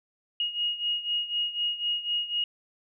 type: beating tone pair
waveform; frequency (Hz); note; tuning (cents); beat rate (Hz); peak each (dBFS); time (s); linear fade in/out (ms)
sine; 2874 / 2878; F7 / F#7; +49 / -49; 4; -28 / -32; 0.4-2.44; 2
effects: none

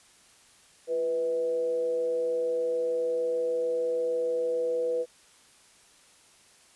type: tone with frequency modulation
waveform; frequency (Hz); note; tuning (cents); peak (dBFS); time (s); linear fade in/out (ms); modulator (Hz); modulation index
sine; 493.9; B4; 0; -25; 0.87-5.06; 50; 149; 0.36
effects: white hiss -58 dBFS RMS until 6.75 s + resampled to 24000 Hz

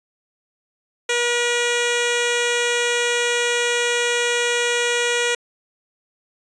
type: tone with notch filter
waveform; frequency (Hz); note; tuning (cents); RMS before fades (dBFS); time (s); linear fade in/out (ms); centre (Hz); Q
10% pulse; 480; B4; -49; -20; 1.09-5.35; 5; 1100; 1.4
effects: resampled to 22050 Hz

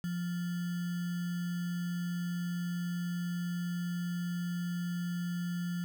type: tone with sample-and-hold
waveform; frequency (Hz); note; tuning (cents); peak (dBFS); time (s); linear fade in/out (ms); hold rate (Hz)
sine; 174.9; F3; +3; -32; 0.04-5.84; 0; 1575
effects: none

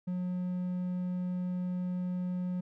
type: tone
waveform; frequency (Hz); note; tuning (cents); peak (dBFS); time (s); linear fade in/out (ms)
triangle; 180.6; F#3; -42; -29; 0.07-2.61; 10
effects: none

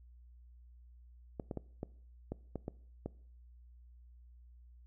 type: clicks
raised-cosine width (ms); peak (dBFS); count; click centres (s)
2; -25; 8; 1.398 / 1.512 / 1.573 / 1.831 / 2.32 / 2.557 / 2.681 / 3.06
effects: noise-tail reverb RT60 0.6 s tail -22 dB re dry + added 60 Hz sine -55 dBFS peak until 4.86 s

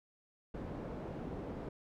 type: low-pass noise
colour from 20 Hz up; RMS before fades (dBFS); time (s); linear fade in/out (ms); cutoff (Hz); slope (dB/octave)
white; -43; 0.54-1.69; 5; 430; 12
effects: none

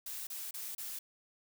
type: noise bursts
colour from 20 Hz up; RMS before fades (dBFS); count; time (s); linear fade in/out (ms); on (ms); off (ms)
blue; -42; 4; 0.06-0.99; 5; 210; 30
effects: none

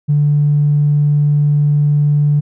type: tone with tanh clipping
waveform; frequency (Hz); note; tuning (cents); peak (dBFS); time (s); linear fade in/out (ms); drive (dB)
triangle; 146.83; D3; 0; -9; 0.08-2.41; 20; 4
effects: none

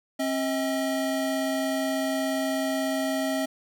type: tone pair together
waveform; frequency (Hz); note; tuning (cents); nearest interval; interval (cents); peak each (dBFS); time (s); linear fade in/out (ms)
square; 268.2 / 638; C4 / D#5; +43 / +43; octave + minor third; 1500; -28 / -29; 0.19-3.46; 10
effects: none

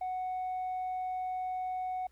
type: tone with tanh clipping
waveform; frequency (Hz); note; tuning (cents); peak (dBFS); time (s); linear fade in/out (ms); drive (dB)
triangle; 740; F#5; 0; -33; 0.01-2.07; 5; 6
effects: added 60 Hz sine -63 dBFS peak until 2.11 s + pink hiss -72 dBFS RMS until 2.11 s

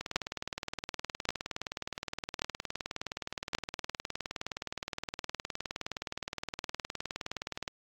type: two click trains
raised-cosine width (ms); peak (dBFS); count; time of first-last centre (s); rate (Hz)
0.2; -18 / -9; 149 / 4; 0.01-7.678 / 0.16-3.55; 19.3 / 0.885
effects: AAC 64 kbps

